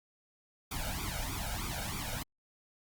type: noise with flanger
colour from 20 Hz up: pink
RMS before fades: -37 dBFS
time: 0.71-2.23 s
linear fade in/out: 5 ms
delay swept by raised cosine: 0.85 to 1.37 ms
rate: 3.2 Hz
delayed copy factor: +0.95
effects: Opus 48 kbps